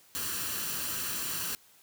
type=noise with comb filter; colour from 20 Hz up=white; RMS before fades=-34 dBFS; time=0.15-1.55 s; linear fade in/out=0 ms; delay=0.69 ms; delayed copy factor=+0.55; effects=white hiss -60 dBFS RMS until 1.82 s + high-pass 60 Hz 12 dB/octave